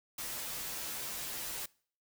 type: noise with comb filter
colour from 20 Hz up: white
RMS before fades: -40 dBFS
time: 0.18-1.66 s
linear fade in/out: 5 ms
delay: 11 ms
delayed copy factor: -0.8
effects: noise-tail reverb RT60 0.5 s tail -24 dB re dry